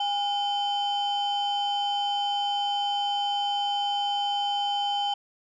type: tone pair together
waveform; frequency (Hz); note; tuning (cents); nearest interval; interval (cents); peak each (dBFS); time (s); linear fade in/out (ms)
sine; 814 / 3070; G#5 / G7; -35 / -37; octave + major seventh; 2298; -24 / -27; 0-5.14; 5
effects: tanh soft clip ceiling -21 dBFS